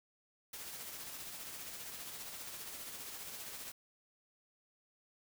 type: noise with tremolo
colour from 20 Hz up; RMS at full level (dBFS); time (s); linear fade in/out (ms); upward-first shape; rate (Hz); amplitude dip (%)
white; -45; 0.53-3.72; 5; triangle; 15; 40
effects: none